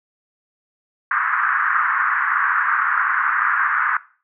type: band-pass noise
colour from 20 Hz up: white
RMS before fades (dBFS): -19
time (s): 1.11-3.97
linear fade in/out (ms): 2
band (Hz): 1100 to 1700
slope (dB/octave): 48
effects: noise-tail reverb RT60 0.4 s tail -19 dB re dry